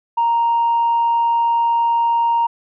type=tone; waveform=sine; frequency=932.3 Hz; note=A#5; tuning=in tune; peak=-12 dBFS; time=0.17-2.47 s; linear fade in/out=10 ms; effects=tanh soft clip ceiling -10 dBFS